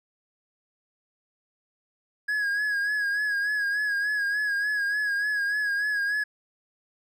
triangle tone with vibrato, 1661.2 Hz, G#6, in tune, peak -22 dBFS, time 2.28-6.24 s, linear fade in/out 10 ms, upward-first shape sine, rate 3.4 Hz, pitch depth 48 cents each way, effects none

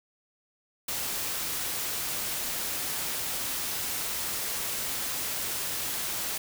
white noise, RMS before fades -32 dBFS, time 0.88-6.38 s, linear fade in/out 5 ms, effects none

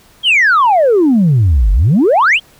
sine exponential two-way sweep, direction down then up, 3322 to 44.94 to 3322 Hz, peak -5 dBFS, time 0.23-2.4 s, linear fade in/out 50 ms, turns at 1.72 s, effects tanh soft clip ceiling -4 dBFS + pink hiss -46 dBFS RMS until 2.59 s

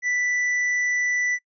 sine tone with tanh clipping, 1975.5 Hz, B6, in tune, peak -22 dBFS, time 0.02-1.39 s, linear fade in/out 50 ms, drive 7 dB, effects noise-tail reverb RT60 0.1 s tail -26 dB re dry + resampled to 16000 Hz

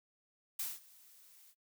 blue noise with ADSR envelope, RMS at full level -37 dBFS, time 0.59-1.55 s, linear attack 5 ms, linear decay 200 ms, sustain -24 dB, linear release 57 ms, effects noise-tail reverb RT60 0.1 s tail -21 dB re dry

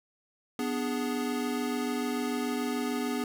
square chord, G# diminished, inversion first, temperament equal, 246.9 / 293.7 / 415.3 Hz, B3 / D4 / G#4, 0 / 0 / 0 cents, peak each -32 / -36 / -36 dBFS, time 0.59-3.24 s, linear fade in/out 2 ms, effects none

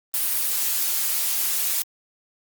blue noise, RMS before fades -23 dBFS, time 0.14-1.82 s, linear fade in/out 0 ms, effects Opus 32 kbps

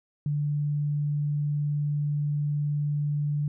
sine tone, 146.83 Hz, D3, in tune, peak -24 dBFS, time 0.26-3.48 s, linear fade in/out 2 ms, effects none

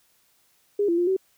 sine tone with pitch steps, 408.3 / 340.3 / 350.7 / 379.9 Hz, G#4 / F4 / F4 / F#4, -29 / -45 / +7 / +46 cents, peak -19 dBFS, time 0.79-1.166 s, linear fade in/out 5 ms, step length 94 ms, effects white hiss -64 dBFS RMS until 1.37 s

